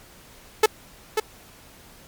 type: tone with echo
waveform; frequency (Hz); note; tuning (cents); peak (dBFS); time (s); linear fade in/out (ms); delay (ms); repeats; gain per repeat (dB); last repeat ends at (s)
sawtooth; 433.4; A4; -26; -8; 0.63-0.66; 5; 540; 1; -7; 1.2
effects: pink hiss -49 dBFS RMS until 2.07 s + MP3 96 kbps